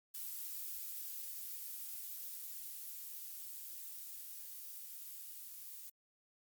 violet noise with level ramp, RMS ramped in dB -44 to -50 dBFS, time 0.14-5.9 s, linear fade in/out 10 ms, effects Opus 48 kbps

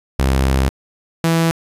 sawtooth tone pair in turn, 66.4 / 164.97 Hz, C2 / E3, +26 / +2 cents, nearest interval octave + major third, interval 1576 cents, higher second, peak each -9 dBFS, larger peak neither, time 0.19-0.69 / 1.24-1.51 s, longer first, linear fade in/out 0 ms, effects resampled to 32000 Hz + 8-bit

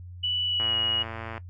sine tone with pitch glide, 2960 to 2899 Hz, F#7 to F#7, 0 to -36 cents, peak -24 dBFS, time 0.23-1.03 s, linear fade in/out 10 ms, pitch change -36 cents, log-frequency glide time 0.45-0.75 s
click train, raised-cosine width 0.5 ms, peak -21 dBFS, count 89, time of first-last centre 0.6-1.379 s, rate 113 Hz
effects noise-tail reverb RT60 0.1 s tail -17 dB re dry + added 89 Hz sine -39 dBFS peak until 1.49 s

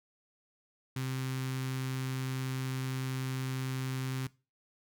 sawtooth tone with notch filter, 130.81 Hz, C3, in tune, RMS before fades -35 dBFS, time 0.96-4.27 s, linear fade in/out 5 ms, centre 600 Hz, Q 0.65, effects noise-tail reverb RT60 0.3 s tail -20 dB re dry

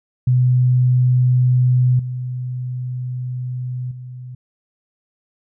sine tone with level steps, 125.7 Hz, B2, 31 cents sharp, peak -11 / -22 / -30 dBFS, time 0.27-4.35 s, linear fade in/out 5 ms, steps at 1.99 / 3.91 s, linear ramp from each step 5 ms, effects none

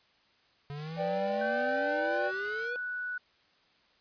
square exponential sweep, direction up, 141.2 to 493.9 Hz, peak -38 dBFS, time 0.7-2.76 s, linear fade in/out 0 ms
white noise, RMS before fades -49 dBFS, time 0.74-2.7 s, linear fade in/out 50 ms
triangle chord, G major, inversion first, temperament just, 490 / 588 / 784 Hz, B4 / D5 / G5, -14 / +2 / 0 cents, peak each -35 / -29 / -33 dBFS, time 0.96-2.32 s, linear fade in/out 50 ms
sine tone with pitch glide, 1535 to 1477.6 Hz, G6 to F#6, -37 to -3 cents, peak -33 dBFS, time 1.41-3.18 s, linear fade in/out 5 ms, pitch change -66 cents, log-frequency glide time 1.84-2.29 s
effects white hiss -66 dBFS RMS until 4 s + resampled to 11025 Hz

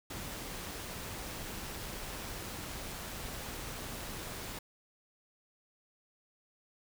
pink noise with amplitude modulation, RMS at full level -41 dBFS, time 0.1-4.59 s, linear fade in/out 5 ms, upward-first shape sine, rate 186 Hz, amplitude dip 25%, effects none

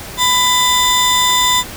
30% pulse tone pair together, 998 / 3564 Hz, B5 / A7, +18 / +22 cents, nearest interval octave + minor seventh, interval 2204 cents, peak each -11 dBFS, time 0.17-1.64 s, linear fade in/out 50 ms, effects pink hiss -30 dBFS RMS until 1.76 s

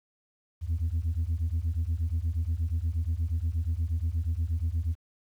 sine beating tone pair, 78 / 86.4 Hz, D#2 / F2, +5 / -18 cents, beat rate 8.4 Hz, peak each -27 dBFS, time 0.61-4.96 s, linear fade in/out 50 ms, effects tanh soft clip ceiling -23 dBFS + 10-bit

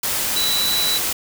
sine tone in noise, 3951 Hz, B7, in tune, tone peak -19 dBFS, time 0.36-0.98 s, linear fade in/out 5 ms, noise white, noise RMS -22 dBFS, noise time 0.03-1.13 s, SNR 0 dB, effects none

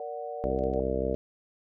sine chord, Bb augmented, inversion none, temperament equal with one note detuned, 466.2 / 582.3 / 740 Hz, Bb4 / D5 / F#5, 0 / -15 / 0 cents, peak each -38 dBFS, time 0-0.8 s, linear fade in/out 2 ms
harmonic tone, 65.41 Hz, C2, in tune, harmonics 1 / 2 / 3 / 4 / 5 / 6 / 7 / 8 / 9 / 10, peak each -34 / -40 / -37 / -37 / -38 / -36 / -31 / -40 / -33 / -41 dBFS, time 0.44-1.15 s, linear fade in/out 0 ms
clicks, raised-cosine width 0.2 ms, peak -40 dBFS, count 4, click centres 0.589 / 0.638 / 0.737 / 1.145 s
effects none

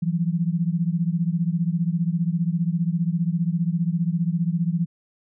sine beating tone pair, 164.81 / 179.81 Hz, E3 / F#3, 0 / -49 cents, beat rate 15 Hz, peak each -22 / -24 dBFS, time 0.02-4.86 s, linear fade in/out 10 ms, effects none

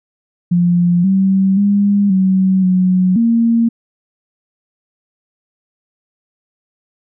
sine tone with pitch steps, 174.8 / 192.2 / 202.2 / 189 / 184 / 231 Hz, F3 / G3 / G#3 / F#3 / F#3 / A#3, +2 / -34 / -46 / +37 / -9 / -16 cents, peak -9 dBFS, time 0.51-3.69 s, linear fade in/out 10 ms, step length 530 ms, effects none

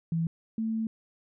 sine tone pair in turn, 164.81 / 222.6 Hz, E3 / A3, 0 / +20 cents, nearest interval perfect fourth, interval 520 cents, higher second, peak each -25 / -27 dBFS, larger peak first, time 0.12-0.27 / 0.58-0.87 s, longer second, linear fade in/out 2 ms, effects none

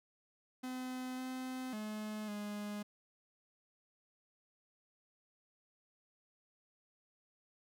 45% pulse tone with pitch steps, 255.1 / 257.3 / 213.7 / 207.3 Hz, C4 / C4 / G#3 / G#3, -44 / -29 / +50 / -3 cents, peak -40 dBFS, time 0.63-2.83 s, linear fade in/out 10 ms, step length 550 ms, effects none

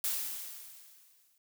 blue noise with exponential decay, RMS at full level -31 dBFS, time 0.04-1.38 s, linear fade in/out 2 ms, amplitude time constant 290 ms, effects none

